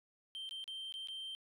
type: tone with dropouts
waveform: sine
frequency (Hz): 3136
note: G7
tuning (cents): 0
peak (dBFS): -39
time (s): 0.35-1.35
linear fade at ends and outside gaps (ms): 0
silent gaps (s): 0.492-0.51 / 0.641-0.678 / 0.924-0.94 / 1.073-1.085
effects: tanh soft clip ceiling -41 dBFS